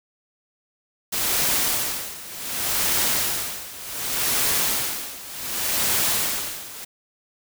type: noise with tremolo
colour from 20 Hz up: white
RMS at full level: -21 dBFS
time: 1.12-6.85 s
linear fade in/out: 10 ms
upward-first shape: sine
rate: 0.67 Hz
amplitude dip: 85%
effects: none